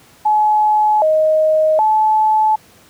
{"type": "tone with pitch steps", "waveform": "sine", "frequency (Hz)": [851, 625, 865], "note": ["G#5", "D#5", "A5"], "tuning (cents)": [42, 8, -30], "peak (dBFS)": -10, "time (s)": [0.25, 2.56], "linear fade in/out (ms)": 10, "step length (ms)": 770, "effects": ["pink hiss -47 dBFS RMS until 2.89 s", "high-pass 80 Hz 12 dB/octave"]}